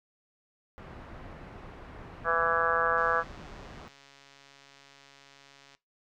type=low-pass noise; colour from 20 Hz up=pink; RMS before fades=-46 dBFS; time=0.78-3.88 s; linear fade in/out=0 ms; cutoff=1700 Hz; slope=12 dB/octave
type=harmonic tone; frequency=166.1 Hz; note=E3; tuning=13 cents sharp; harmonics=3 / 4 / 5 / 6 / 7 / 8 / 9 / 10; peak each=-31 / -33 / -37 / -37 / -29 / -31 / -32 / -31 dBFS; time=2.24-3.24 s; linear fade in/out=50 ms
type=click train; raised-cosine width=0.2 ms; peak=-37 dBFS; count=386; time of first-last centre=2.98-5.75 s; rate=139 Hz
effects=noise-tail reverb RT60 0.2 s tail -19 dB re dry